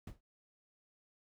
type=noise with exponential decay; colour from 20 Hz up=brown; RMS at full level=-39 dBFS; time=0.07-0.21 s; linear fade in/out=5 ms; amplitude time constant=29 ms; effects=none